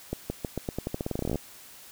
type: accelerating click train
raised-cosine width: 2 ms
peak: -16 dBFS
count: 21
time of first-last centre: 0.13-1.357 s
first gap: 170 ms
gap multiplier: 0.87
effects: white hiss -49 dBFS RMS until 1.91 s